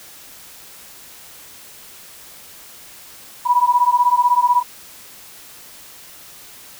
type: beating tone pair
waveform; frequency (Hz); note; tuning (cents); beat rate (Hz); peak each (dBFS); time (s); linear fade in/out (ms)
sine; 970 / 986; B5 / B5; -31 / -3; 16; -15 / -15; 3.45-4.63; 20
effects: white hiss -41 dBFS RMS until 6.79 s